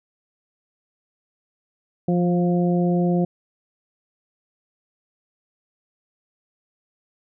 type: harmonic tone with a mistuned harmonic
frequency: 176.4 Hz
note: F3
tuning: 18 cents sharp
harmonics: 1 / 2 / 3 / 4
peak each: -18 / -24 / -28 / -30 dBFS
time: 2.08-3.25 s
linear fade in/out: 5 ms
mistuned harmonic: 1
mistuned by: -16 cents
effects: none